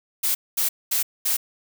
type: noise bursts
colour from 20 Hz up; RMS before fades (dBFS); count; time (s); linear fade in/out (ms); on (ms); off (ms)
blue; -22; 4; 0.23-1.37; 10; 120; 220
effects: none